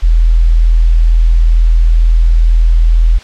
sine tone, 41.09 Hz, E1, 5 cents flat, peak -4 dBFS, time 0.02-3.19 s, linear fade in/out 20 ms, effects white hiss -34 dBFS RMS until 3.23 s + low-pass 4000 Hz 12 dB/octave

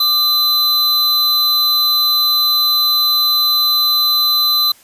square tone pair together, 1200 / 4030 Hz, D6 / B7, +37 / +34 cents, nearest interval octave + major sixth, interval 2097 cents, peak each -23 / -12 dBFS, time 0-4.72 s, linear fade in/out 5 ms, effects white hiss -47 dBFS RMS until 4.83 s + resampled to 32000 Hz

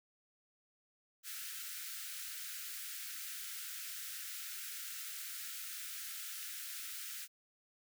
white high-pass noise, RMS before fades -45 dBFS, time 1.23-7.28 s, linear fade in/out 50 ms, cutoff 1300 Hz, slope 96 dB/octave, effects none

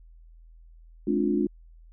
sine chord, D half-diminished seventh, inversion second, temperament just, 211.4 / 264.3 / 293.7 / 352.4 Hz, Ab3 / C4 / D4 / F4, +31 / +18 / 0 / +16 cents, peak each -27 / -31 / -26 / -27 dBFS, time 1.07-1.47 s, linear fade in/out 5 ms, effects added 41 Hz sine -48 dBFS peak until 1.92 s

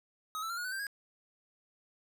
square tone with pitch steps, 1266 / 1322.1 / 1380.6 / 1441.7 / 1505.5 / 1572.2 / 1641.8 Hz, D#6 / E6 / F6 / F#6 / F#6 / G6 / G#6, +30 / +5 / -20 / -45 / +30 / +5 / -20 cents, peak -36 dBFS, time 0.35-0.868 s, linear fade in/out 0 ms, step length 74 ms, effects none

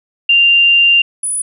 sine tone pair in turn, 2786 / 9877 Hz, F7 / D#9, -5 / -14 cents, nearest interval octave + minor seventh, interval 2191 cents, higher second, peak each -6 / -15 dBFS, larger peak first, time 0.29-1.02 / 1.23-1.42 s, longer first, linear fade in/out 5 ms, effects none

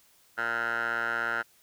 10% pulse tone with band-pass filter, 116.54 Hz, A#2, in tune, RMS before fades -30 dBFS, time 0.37-1.43 s, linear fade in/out 20 ms, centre 1400 Hz, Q 8.3, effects white hiss -62 dBFS RMS until 1.62 s

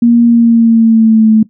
sine tone with pitch glide, 235.7 to 218.6 Hz, A#3 to A3, +19 to -11 cents, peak -3 dBFS, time 0.02-1.43 s, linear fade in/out 5 ms, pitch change -130 cents, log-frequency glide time 0.25-1.31 s, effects noise-tail reverb RT60 0.1 s tail -17 dB re dry

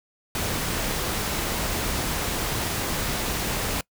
pink noise, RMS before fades -27 dBFS, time 0.35-3.81 s, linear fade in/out 2 ms, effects noise-tail reverb RT60 0.1 s tail -24 dB re dry

